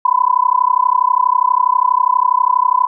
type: tone with amplitude modulation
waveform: sine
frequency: 1001 Hz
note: B5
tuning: 23 cents sharp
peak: -6 dBFS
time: 0.05-2.87 s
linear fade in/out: 5 ms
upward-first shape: sine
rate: 32.3 Hz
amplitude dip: 100%
effects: none